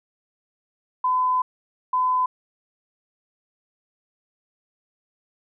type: tone bursts at uneven times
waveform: sine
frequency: 1012 Hz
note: B5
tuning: 42 cents sharp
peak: -18 dBFS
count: 2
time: 1.04-1.42 / 1.93-2.26 s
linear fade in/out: 5 ms
effects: none